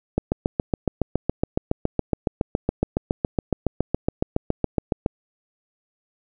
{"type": "click train", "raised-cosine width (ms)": 2, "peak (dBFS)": -6, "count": 36, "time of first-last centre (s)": [0.18, 5.061], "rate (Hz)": 7.17, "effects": []}